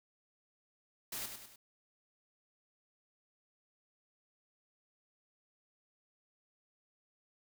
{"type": "noise with echo", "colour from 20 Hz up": "white", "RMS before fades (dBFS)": -41, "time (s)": [1.12, 1.26], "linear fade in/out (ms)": 5, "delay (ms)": 100, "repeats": 3, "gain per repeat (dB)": -6, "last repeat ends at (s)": 1.56, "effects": []}